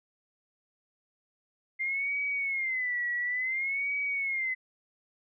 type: tone with vibrato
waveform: sine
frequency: 2093 Hz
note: C7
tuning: in tune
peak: -28 dBFS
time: 1.79-4.55 s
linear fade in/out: 20 ms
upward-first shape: sine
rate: 0.57 Hz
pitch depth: 140 cents each way
effects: none